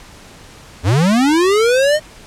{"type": "linear sweep", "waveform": "square", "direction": "up", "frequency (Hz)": [78.8, 625], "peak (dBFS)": -11, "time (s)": [0.83, 2], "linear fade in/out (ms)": 50, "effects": ["pink hiss -40 dBFS RMS until 2.26 s", "low-pass 9000 Hz 12 dB/octave"]}